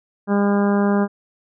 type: harmonic tone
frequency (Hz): 202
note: G#3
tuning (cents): -48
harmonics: 1 / 2 / 3 / 4 / 5 / 6 / 7 / 8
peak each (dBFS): -16 / -22 / -26 / -28 / -30 / -32 / -33 / -34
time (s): 0.27-1.08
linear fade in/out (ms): 50
effects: none